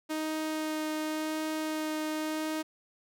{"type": "tone with vibrato", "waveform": "sawtooth", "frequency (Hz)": 311.1, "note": "D#4", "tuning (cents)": 0, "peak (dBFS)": -27, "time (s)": [0.09, 2.63], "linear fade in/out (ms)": 20, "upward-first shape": "sine", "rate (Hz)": 0.9, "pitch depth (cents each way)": 9, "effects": []}